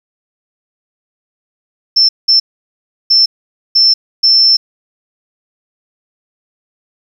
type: tone bursts at uneven times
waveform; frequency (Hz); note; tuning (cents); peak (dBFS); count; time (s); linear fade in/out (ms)
sine; 5340; E8; +22; -5; 5; 1.96-2.09 / 2.28-2.4 / 3.1-3.26 / 3.75-3.94 / 4.23-4.57; 10
effects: 7-bit